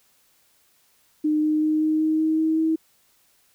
sine tone with pitch steps, 304.9 / 307 / 309.2 / 311.3 / 313.5 / 315.7 / 317.8 / 320.1 Hz, D#4 / D#4 / D#4 / D#4 / D#4 / D#4 / D#4 / D#4, -35 / -23 / -11 / +1 / +13 / +25 / +37 / +49 cents, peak -18 dBFS, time 1.24-2.76 s, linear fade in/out 10 ms, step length 190 ms, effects white hiss -62 dBFS RMS until 3.54 s

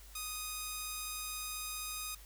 5% pulse tone, 1244.5 Hz, D#6, in tune, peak -27 dBFS, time 0.15-2.15 s, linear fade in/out 5 ms, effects added 50 Hz sine -53 dBFS peak until 2.25 s + white hiss -58 dBFS RMS until 2.25 s

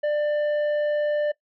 sine tone with tanh clipping, 594 Hz, D5, 20 cents sharp, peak -22 dBFS, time 0.03-1.32 s, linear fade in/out 10 ms, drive 7 dB, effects noise-tail reverb RT60 0.1 s tail -21 dB re dry

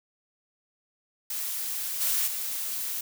blue noise with level steps, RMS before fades -32 / -26 / -32 dBFS, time 1.3-3.01 s, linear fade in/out 5 ms, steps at 2 / 2.26 s, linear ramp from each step 20 ms, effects none

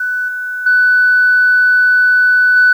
sine tone with level steps, 1492 Hz, F#6, 14 cents sharp, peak -14 / -18 / -6 / -4 dBFS, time 0-2.73 s, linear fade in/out 5 ms, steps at 0.28 / 0.66 / 2.56 s, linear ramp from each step 5 ms, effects tanh soft clip ceiling -2 dBFS + 7-bit

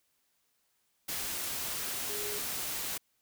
sine tone in noise, 415.3 Hz, G#4, in tune, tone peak -40 dBFS, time 2.09-2.39 s, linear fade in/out 10 ms, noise white, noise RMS -36 dBFS, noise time 1.08-2.98 s, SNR -7 dB, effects white hiss -75 dBFS RMS until 3.21 s

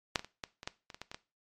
clicks, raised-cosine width 0.2 ms, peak -10 / -22 / -28 / -20 / -27 / -18 / -29 / -27 / -23 / -26 / -23 dBFS, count 11, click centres 0.158 / 0.194 / 0.246 / 0.438 / 0.631 / 0.675 / 0.902 / 0.945 / 1.016 / 1.115 / 1.145 s, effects noise-tail reverb RT60 0.3 s tail -18 dB re dry + MP3 64 kbps

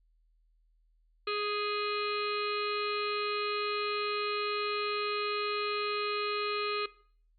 harmonic tone with a mistuned harmonic, 415.3 Hz, G#4, in tune, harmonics 1 / 3 / 4 / 5 / 6 / 7 / 8 / 9 / 10, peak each -34 / -35 / -47 / -47 / -38 / -46 / -46 / -50 / -40 dBFS, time 1.27-6.86 s, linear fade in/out 5 ms, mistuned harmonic 9, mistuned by +22 cents, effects noise-tail reverb RT60 0.5 s tail -19 dB re dry + added 40 Hz sine -65 dBFS peak until 7.38 s

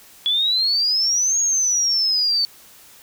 sine exponential two-way sweep, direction up then down, 3382 to 6650 to 4504 Hz, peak -16 dBFS, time 0.26-2.45 s, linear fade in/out 0 ms, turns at 1.4 s, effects white hiss -47 dBFS RMS until 3.02 s

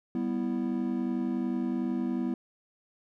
triangle chord, E minor, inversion first, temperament equal, 196 / 246.9 / 329.6 Hz, G3 / B3 / E4, 0 / 0 / 0 cents, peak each -32 / -28 / -32 dBFS, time 0.15-2.34 s, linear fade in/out 2 ms, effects none

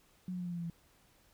sine tone with pitch steps, 182.7 / 180.18 / 177.7 / 175.26 / 172.84 / 170.47 / 168.12 Hz, F#3 / F#3 / F3 / F3 / F3 / F3 / E3, -22 / -46 / +30 / +6 / -18 / -42 / +34 cents, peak -36 dBFS, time 0.28-0.7 s, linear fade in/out 2 ms, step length 60 ms, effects pink hiss -67 dBFS RMS until 1.33 s

